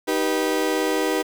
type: chord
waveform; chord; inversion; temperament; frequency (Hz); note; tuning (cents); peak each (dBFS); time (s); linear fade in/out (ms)
35% pulse; Eb augmented; none; just; 311.1 / 388.9 / 486.1; Eb4 / G4 / B4; 0 / -14 / -28; -23; 0.07-1.23; 20
effects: 7-bit